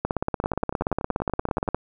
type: two click trains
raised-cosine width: 1 ms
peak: -9 / -16 dBFS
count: 30 / 14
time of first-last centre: 0.05-1.746 / 0.44-1.678 s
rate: 17.1 / 10.5 Hz
effects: none